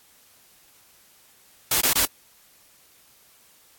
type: noise bursts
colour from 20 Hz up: white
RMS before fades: -20 dBFS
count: 3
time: 1.71-2.054 s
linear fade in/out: 5 ms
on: 100 ms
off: 22 ms
effects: white hiss -56 dBFS RMS until 3.78 s + AAC 64 kbps